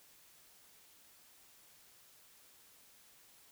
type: silence
effects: white hiss -63 dBFS RMS until 3.51 s